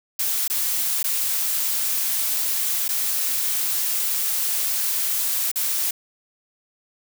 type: noise with dropouts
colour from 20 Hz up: blue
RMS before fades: -23 dBFS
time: 0.19-5.91 s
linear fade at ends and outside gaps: 5 ms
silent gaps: 0.478-0.499 / 1.029-1.041 / 2.881-2.889 / 5.516-5.557 s
effects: none